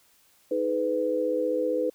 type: tone cluster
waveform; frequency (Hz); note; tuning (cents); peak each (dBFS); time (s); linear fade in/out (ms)
sine; 314.2 / 425.7 / 501; D#4 / G#4 / B4; +17 / +43 / +25; -30 / -31 / -25; 0.51-1.9; 5
effects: white hiss -62 dBFS RMS until 1.94 s